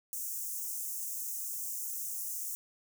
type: high-pass noise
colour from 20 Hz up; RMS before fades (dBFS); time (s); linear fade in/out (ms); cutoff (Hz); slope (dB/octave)
white; -38; 0.13-2.55; 0; 6100; 48
effects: none